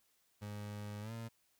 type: tone with pitch glide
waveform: 30% pulse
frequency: 103.83 to 114.54 Hz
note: G#2 to A#2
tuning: 0 to -30 cents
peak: -40 dBFS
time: 0.41-1.29 s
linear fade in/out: 20 ms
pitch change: +170 cents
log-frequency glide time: 1.01-1.12 s
effects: white hiss -75 dBFS RMS until 1.59 s